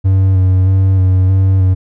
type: tone with vibrato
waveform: triangle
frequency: 94.4 Hz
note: F#2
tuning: 35 cents sharp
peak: -5 dBFS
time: 0.04-1.75 s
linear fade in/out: 20 ms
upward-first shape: square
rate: 1.6 Hz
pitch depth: 21 cents each way
effects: none